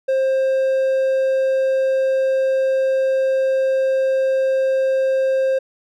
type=tone; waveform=triangle; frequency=530 Hz; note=C5; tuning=22 cents sharp; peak=-13 dBFS; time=0.08-5.59 s; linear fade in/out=10 ms; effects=none